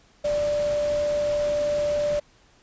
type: tone in noise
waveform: sine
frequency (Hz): 589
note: D5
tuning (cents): +5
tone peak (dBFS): -21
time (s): 0.24-2.2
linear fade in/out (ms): 10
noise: pink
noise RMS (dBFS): -37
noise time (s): 0.24-2.2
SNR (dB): +13
effects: pink hiss -58 dBFS RMS until 2.62 s + resampled to 16000 Hz